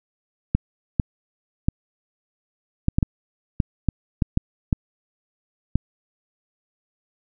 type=clicks; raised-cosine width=5 ms; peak=-5 dBFS; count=12; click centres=0.55 / 0.998 / 1.685 / 2.884 / 2.985 / 3.028 / 3.602 / 3.887 / 4.222 / 4.374 / 4.728 / 5.756 s; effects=none